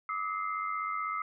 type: tone cluster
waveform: sine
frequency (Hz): 1184 / 1280 / 2088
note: D6 / D#6 / C7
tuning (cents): +14 / +49 / -4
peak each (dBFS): -38 / -33 / -39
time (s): 0.09-1.22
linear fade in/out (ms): 2
effects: none